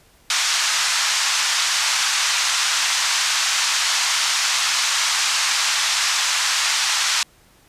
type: band-pass noise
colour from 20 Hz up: white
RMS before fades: -20 dBFS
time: 0.3-7.23 s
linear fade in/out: 2 ms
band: 930 to 6900 Hz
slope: 24 dB/octave
effects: pink hiss -54 dBFS RMS until 7.68 s + resampled to 32000 Hz